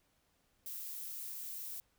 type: noise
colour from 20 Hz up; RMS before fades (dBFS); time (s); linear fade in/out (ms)
violet; -44; 0.66-1.8; 0
effects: pink hiss -75 dBFS RMS until 1.98 s